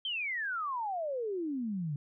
sine exponential sweep, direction down, 3203 to 138.59 Hz, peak -32 dBFS, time 0.05-1.96 s, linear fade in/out 2 ms, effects none

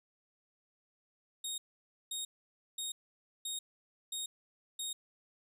20% pulse tone bursts, 3729 Hz, A#7, in tune, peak -31 dBFS, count 6, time 1.44-4.93 s, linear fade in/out 5 ms, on 140 ms, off 530 ms, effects none

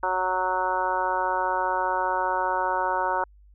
harmonic tone, 185 Hz, F#3, in tune, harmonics 2 / 3 / 4 / 5 / 6 / 7 / 8, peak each -35 / -31 / -32 / -25 / -33 / -33 / -32 dBFS, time 0.03-3.24 s, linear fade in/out 2 ms, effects added 50 Hz sine -50 dBFS peak until 3.54 s

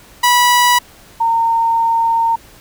sawtooth / sine tone pair in turn, 978 / 916.4 Hz, B5 / A#5, -17 / -30 cents, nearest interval minor second, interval 113 cents, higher first, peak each -5 / -11 dBFS, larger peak first, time 0.23-0.79 / 1.2-2.36 s, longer second, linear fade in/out 10 ms, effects pink hiss -43 dBFS RMS until 2.6 s

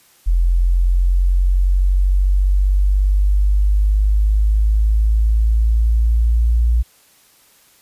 sine exponential sweep, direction up, 43.07 to 58.27 Hz, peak -11 dBFS, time 0.26-6.83 s, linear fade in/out 20 ms, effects white hiss -52 dBFS RMS until 7.81 s + resampled to 32000 Hz

